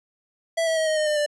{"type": "tone with pitch steps", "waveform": "square", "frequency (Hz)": [660, 647.9, 636, 624.4, 613, 601.7, 590.7], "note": ["E5", "E5", "D#5", "D#5", "D#5", "D5", "D5"], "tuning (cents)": [2, -30, 38, 6, -26, 42, 10], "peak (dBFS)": -21, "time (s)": [0.57, 1.263], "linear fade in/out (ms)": 10, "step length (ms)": 99, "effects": ["resampled to 24000 Hz"]}